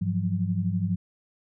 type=tone cluster; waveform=sine; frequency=101.5 / 172.1 / 184.1 Hz; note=G#2 / F3 / F#3; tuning=-39 / -25 / -8 cents; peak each=-28 dBFS; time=0.01-0.96 s; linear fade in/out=10 ms; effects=none